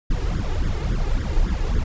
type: noise with flanger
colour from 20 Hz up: brown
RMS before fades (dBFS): -21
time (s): 0.1-1.84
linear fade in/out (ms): 10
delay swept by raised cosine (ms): 0.57 to 2.47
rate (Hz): 3.6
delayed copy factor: +1
effects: resampled to 16000 Hz